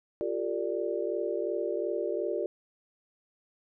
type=chord; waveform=sine; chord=G minor seventh; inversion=third; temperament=equal with one note detuned; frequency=349.2 / 392 / 454.7 / 587.3 Hz; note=F4 / G4 / Bb4 / D5; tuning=0 / 0 / -43 / 0 cents; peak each=-34 dBFS; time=0.21-2.46 s; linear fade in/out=0 ms; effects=none